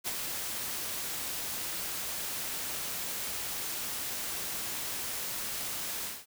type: noise with ADSR envelope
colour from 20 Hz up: white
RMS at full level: -32 dBFS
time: 0.04-6.26 s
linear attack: 35 ms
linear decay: 25 ms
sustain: -4 dB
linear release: 220 ms
effects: none